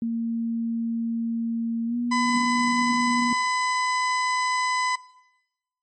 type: tone with pitch glide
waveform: sine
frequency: 230 to 240.3 Hz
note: A#3 to B3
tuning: -23 to -47 cents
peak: -23 dBFS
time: 0.02-3.33 s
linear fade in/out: 2 ms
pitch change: +76 cents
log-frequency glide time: 1.86-1.96 s
type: tone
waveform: 30% pulse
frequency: 1006 Hz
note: B5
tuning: 32 cents sharp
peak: -19 dBFS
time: 2.11-4.96 s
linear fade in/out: 10 ms
effects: noise-tail reverb RT60 1.0 s tail -21 dB re dry + MP3 32 kbps